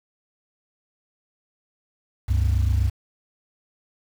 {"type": "tone pair together", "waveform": "sine", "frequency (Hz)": [68.4, 96.31], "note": ["C#2", "G2"], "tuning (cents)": [-23, -30], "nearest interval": "tritone", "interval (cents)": 593, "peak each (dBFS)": [-18, -19], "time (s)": [2.28, 2.9], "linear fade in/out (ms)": 20, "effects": ["tanh soft clip ceiling -14 dBFS", "7-bit"]}